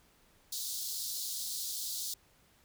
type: high-pass noise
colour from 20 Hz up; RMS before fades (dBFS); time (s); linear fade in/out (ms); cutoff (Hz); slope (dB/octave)
pink; -38; 0.52-2.14; 5; 3800; 48
effects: pink hiss -66 dBFS RMS until 2.64 s